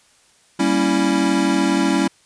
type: chord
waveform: square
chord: G diminished seventh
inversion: none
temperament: equal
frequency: 196 / 233.1 / 277.2 / 329.6 Hz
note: G3 / Bb3 / Db4 / Fb4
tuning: 0 / 0 / 0 / 0 cents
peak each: -22 / -26 / -20 / -21 dBFS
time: 0.59-2.08 s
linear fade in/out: 10 ms
effects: white hiss -55 dBFS RMS until 2.25 s + resampled to 22050 Hz